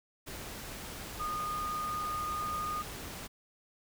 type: tone in noise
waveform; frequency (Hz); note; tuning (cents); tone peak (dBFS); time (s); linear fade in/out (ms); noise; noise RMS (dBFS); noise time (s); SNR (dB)
sine; 1227; D#6; -25; -33; 1.19-2.83; 20; pink; -43; 0.26-3.28; +7
effects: none